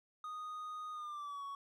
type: tone with pitch glide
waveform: triangle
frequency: 1240 to 1117.6 Hz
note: D#6 to C#6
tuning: -6 to +14 cents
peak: -40 dBFS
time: 0.24-1.55 s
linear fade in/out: 2 ms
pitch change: -180 cents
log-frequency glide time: 0.92-1.44 s
effects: none